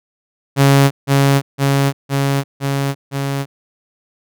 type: tone with echo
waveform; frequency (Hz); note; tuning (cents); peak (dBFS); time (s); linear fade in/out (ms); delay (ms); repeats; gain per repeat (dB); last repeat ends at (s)
sawtooth; 138.59; C#3; 0; -4; 0.56-0.91; 50; 510; 5; -2; 3.46
effects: none